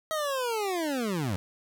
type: linear sweep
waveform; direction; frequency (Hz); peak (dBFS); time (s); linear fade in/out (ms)
25% pulse; down; 641 to 84.7; -24; 0.11-1.36; 0
effects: none